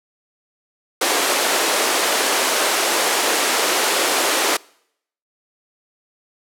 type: high-pass noise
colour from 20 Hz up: pink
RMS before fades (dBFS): -18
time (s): 1.01-4.57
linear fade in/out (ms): 5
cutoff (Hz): 360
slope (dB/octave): 24
effects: noise-tail reverb RT60 0.7 s tail -25 dB re dry + low-pass 12000 Hz 12 dB/octave